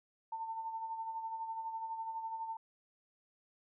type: tone with tremolo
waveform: sine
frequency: 898 Hz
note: A5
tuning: 35 cents sharp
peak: -36 dBFS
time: 0.32-2.57 s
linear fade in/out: 5 ms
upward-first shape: sine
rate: 12 Hz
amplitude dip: 50%
effects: none